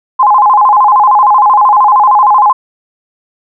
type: tone with vibrato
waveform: sine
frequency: 932.3 Hz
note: A#5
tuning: in tune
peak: -3 dBFS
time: 0.19-2.53 s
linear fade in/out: 10 ms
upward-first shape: square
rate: 13 Hz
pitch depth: 190 cents each way
effects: none